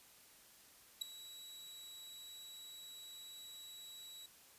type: tone with ADSR envelope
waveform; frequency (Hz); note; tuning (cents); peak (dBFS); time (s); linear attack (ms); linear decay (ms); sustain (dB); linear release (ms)
sawtooth; 3893; B7; -26; -30; 1.01-4.26; 10; 4; -18; 3
effects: white hiss -63 dBFS RMS until 4.58 s + resampled to 32000 Hz